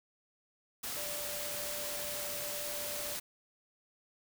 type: tone in noise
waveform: sine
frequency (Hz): 587.3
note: D5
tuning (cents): 0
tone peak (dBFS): -44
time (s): 0.96-3.15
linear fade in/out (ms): 10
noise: white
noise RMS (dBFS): -39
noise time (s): 0.83-3.2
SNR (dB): -8
effects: none